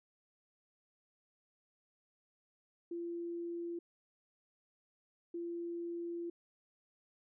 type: tone bursts at uneven times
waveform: sine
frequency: 342 Hz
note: F4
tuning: 36 cents flat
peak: -38 dBFS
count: 2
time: 2.91-3.79 / 5.34-6.3 s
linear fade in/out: 5 ms
effects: none